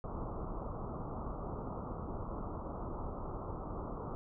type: low-pass noise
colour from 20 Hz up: pink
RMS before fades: -41 dBFS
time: 0.04-4.15 s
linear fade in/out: 0 ms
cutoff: 1300 Hz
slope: 96 dB/octave
effects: none